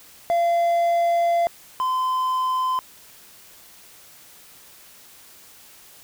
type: tone pair in turn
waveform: triangle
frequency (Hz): 685 / 1026.3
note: F5 / C6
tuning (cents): -34 / -34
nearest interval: perfect fifth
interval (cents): 700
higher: second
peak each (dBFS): -15 / -18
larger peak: first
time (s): 0.3-1.47 / 1.8-2.79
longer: first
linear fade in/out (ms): 0
effects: white hiss -48 dBFS RMS until 6.03 s